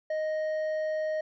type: tone with hard clipping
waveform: sine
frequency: 622.3 Hz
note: D#5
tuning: in tune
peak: -29 dBFS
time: 0.1-1.21 s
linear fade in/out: 5 ms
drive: 5 dB
effects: resampled to 16000 Hz